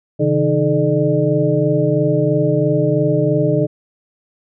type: tone cluster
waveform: sine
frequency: 134.7 / 157.7 / 308.6 / 429.8 / 599 Hz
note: C#3 / D#3 / D#4 / A4 / D5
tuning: -49 / +24 / -14 / -41 / +34 cents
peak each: -19 dBFS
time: 0.19-3.67 s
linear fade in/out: 20 ms
effects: none